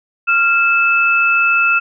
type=tone pair together; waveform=sine; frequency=1387 / 2621 Hz; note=F6 / E7; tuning=-12 / -11 cents; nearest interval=major seventh; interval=1101 cents; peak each=-13 dBFS; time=0.27-1.8 s; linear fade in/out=20 ms; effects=none